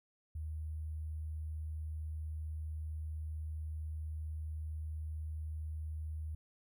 sine tone with sample-and-hold, 77.78 Hz, D#2, in tune, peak -38 dBFS, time 0.35-6.35 s, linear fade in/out 5 ms, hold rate 11025 Hz, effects none

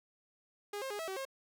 sawtooth tone with pitch steps, 409.9 / 533 / 412.2 / 650 / 382 / 537 Hz, G#4 / C5 / G#4 / E5 / G4 / C5, -23 / +32 / -13 / -24 / -45 / +45 cents, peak -34 dBFS, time 0.73-1.252 s, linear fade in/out 5 ms, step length 87 ms, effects none

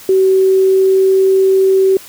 sine tone with pitch glide, 380.4 to 383 Hz, F#4 to G4, +48 to -40 cents, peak -7 dBFS, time 0.09-1.97 s, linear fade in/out 2 ms, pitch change +12 cents, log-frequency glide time 0.34-1.29 s, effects white hiss -36 dBFS RMS until 2.08 s

